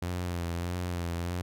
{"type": "tone with vibrato", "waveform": "sawtooth", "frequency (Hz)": 87.31, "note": "F2", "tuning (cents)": 0, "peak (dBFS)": -27, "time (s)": [0.02, 1.42], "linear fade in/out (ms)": 5, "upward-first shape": "sine", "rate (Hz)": 1.6, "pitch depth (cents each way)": 43, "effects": []}